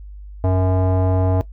square tone with low-pass filter, 92.9 Hz, F#2, 7 cents sharp, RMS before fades -17 dBFS, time 0.44-1.41 s, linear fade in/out 0 ms, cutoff 710 Hz, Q 2.7, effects noise-tail reverb RT60 0.1 s tail -17 dB re dry + added 50 Hz sine -33 dBFS peak until 1.52 s

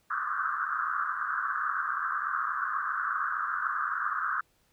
pink band-pass noise, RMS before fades -31 dBFS, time 0.1-4.41 s, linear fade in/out 5 ms, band 1100 to 1600 Hz, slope 96 dB/octave, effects pink hiss -69 dBFS RMS until 4.72 s

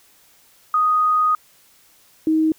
sine tone pair in turn, 1244.5 / 315.8 Hz, D#6 / D#4, 0 / +26 cents, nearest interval 2 octaves, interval 2374 cents, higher first, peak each -14 dBFS, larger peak neither, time 0.74-1.35 / 2.27-2.52 s, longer first, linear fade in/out 2 ms, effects white hiss -54 dBFS RMS until 2.58 s

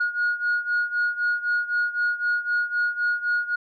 sine beating tone pair, 1441 / 1444.9 Hz, F#6 / F#6, -46 / -42 cents, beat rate 3.9 Hz, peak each -22 / -25 dBFS, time 0-3.56 s, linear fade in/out 10 ms, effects tanh soft clip ceiling -17 dBFS

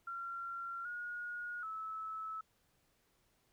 sine tone with pitch steps, 1373 / 1441 / 1303 Hz, F6 / F#6 / E6, -30 / -46 / -20 cents, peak -40 dBFS, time 0.07-2.41 s, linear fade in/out 5 ms, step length 780 ms, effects pink hiss -75 dBFS RMS until 3.52 s

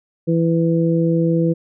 harmonic tone, 165.9 Hz, E3, 11 cents sharp, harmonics 1 / 2 / 3, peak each -16 / -19 / -21 dBFS, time 0.27-1.54 s, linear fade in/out 20 ms, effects none

